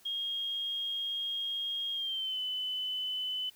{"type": "tone with pitch glide", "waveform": "sine", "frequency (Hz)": [3251, 3016], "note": ["G#7", "F#7"], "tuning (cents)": [-38, 32], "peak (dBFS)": -32, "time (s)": [0.05, 3.5], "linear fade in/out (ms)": 10, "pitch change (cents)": -130, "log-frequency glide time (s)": [1.93, 2.4], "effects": ["white hiss -61 dBFS RMS until 3.55 s"]}